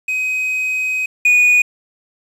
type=tone pair in turn; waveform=triangle; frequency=2520 / 2465 Hz; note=D#7 / D#7; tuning=+21 / -17 cents; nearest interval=unison; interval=38 cents; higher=first; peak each=-15 / -7 dBFS; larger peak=second; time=0.08-1.06 / 1.25-1.62 s; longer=first; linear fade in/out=5 ms; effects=resampled to 32000 Hz + 7-bit